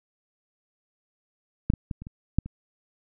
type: clicks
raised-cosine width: 5 ms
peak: -7 / -15 / -18 / -26 / -26 / -8 / -24 dBFS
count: 7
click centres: 1.701 / 1.737 / 1.912 / 2.02 / 2.069 / 2.386 / 2.46 s
effects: none